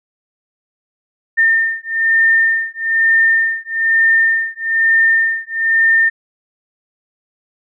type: beating tone pair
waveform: sine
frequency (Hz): 1810 / 1811.1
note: A6 / A6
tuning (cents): +48 / +50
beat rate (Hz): 1.1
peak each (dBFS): -14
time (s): 1.37-6.1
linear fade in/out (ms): 20
effects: none